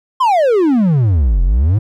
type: exponential two-way sweep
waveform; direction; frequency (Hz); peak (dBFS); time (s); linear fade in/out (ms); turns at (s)
triangle; down then up; 1081 to 41 to 113.7; -7; 0.2-1.79; 10; 1.43
effects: none